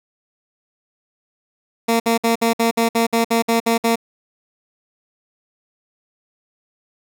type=tone bursts; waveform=15% pulse; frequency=230 Hz; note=A#3; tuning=23 cents flat; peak=-8 dBFS; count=12; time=1.88-3.958 s; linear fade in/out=10 ms; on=120 ms; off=58 ms; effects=none